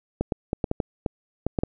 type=clicks; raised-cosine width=2 ms; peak=-10 dBFS; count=10; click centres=0.21 / 0.322 / 0.531 / 0.642 / 0.714 / 0.802 / 1.062 / 1.466 / 1.588 / 1.635 s; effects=none